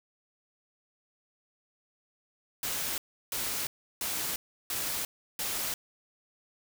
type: noise bursts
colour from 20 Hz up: white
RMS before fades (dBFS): -33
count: 5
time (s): 2.63-5.74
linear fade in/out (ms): 2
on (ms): 350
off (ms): 340
effects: none